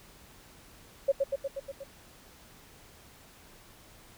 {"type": "tone with echo", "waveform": "sine", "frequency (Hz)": 550, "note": "C#5", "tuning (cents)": -14, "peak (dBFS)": -20, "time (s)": [1.08, 1.12], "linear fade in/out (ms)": 10, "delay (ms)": 120, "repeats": 6, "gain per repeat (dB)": -3, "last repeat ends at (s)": 1.84, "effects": ["pink hiss -55 dBFS RMS until 4.17 s"]}